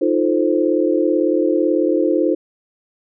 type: chord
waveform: sine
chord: F dominant seventh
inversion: third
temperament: equal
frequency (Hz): 311.1 / 349.2 / 440 / 523.3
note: Eb4 / F4 / A4 / C5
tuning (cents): 0 / 0 / 0 / 0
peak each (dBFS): -18 / -18 / -22 / -20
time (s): 0.01-2.35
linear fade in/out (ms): 10
effects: none